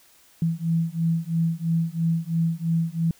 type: beating tone pair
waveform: sine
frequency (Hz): 163.8 / 166.8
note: E3 / E3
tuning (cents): -11 / +21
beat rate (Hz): 3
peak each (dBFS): -24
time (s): 0.42-3.11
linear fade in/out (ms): 2
effects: white hiss -56 dBFS RMS until 3.19 s